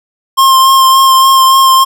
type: tone with vibrato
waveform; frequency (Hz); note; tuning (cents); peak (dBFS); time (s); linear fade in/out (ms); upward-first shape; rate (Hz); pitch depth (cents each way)
square; 1062; C6; +25; -4; 0.37-1.85; 20; sine; 3.5; 17
effects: none